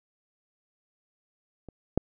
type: clicks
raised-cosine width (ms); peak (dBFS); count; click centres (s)
2; -29 / -9; 2; 1.687 / 1.976
effects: none